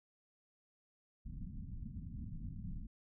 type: low-pass noise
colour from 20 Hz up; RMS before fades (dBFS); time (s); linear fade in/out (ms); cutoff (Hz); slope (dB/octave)
pink; -45; 1.25-2.87; 10; 240; 48
effects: none